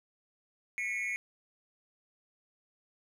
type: tone with amplitude modulation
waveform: triangle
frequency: 2192 Hz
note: C#7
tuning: 20 cents flat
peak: -26 dBFS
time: 0.78-1.16 s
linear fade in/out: 0 ms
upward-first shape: sine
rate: 217 Hz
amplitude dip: 100%
effects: none